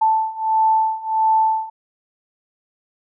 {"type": "beating tone pair", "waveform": "sine", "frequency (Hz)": [880, 881.5], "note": ["A5", "A5"], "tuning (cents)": [0, 3], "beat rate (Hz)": 1.5, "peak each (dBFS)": [-19, -17], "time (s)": [0.01, 1.7], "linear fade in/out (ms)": 10, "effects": []}